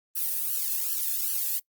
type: noise with flanger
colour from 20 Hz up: violet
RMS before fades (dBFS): -28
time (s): 0.15-1.6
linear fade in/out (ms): 20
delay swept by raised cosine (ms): 0.67 to 1.18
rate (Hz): 2.6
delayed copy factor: +0.95
effects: noise-tail reverb RT60 0.1 s tail -23 dB re dry + Opus 32 kbps